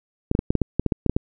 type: clicks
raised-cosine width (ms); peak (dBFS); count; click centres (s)
3; -6; 12; 0.314 / 0.351 / 0.391 / 0.505 / 0.553 / 0.617 / 0.796 / 0.863 / 0.922 / 1.063 / 1.096 / 1.165
effects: none